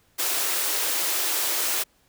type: high-pass noise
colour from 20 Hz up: white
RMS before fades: -25 dBFS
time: 0.18-1.84 s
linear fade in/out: 20 ms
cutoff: 300 Hz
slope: 48 dB/octave
effects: pink hiss -63 dBFS RMS until 2.08 s